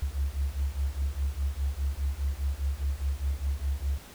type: beating tone pair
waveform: sine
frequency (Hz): 66.9 / 71.8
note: C2 / D2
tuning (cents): +39 / -39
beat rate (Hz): 4.9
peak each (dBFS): -30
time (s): 0.02-3.98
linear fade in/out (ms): 5
effects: pink hiss -49 dBFS RMS until 4.14 s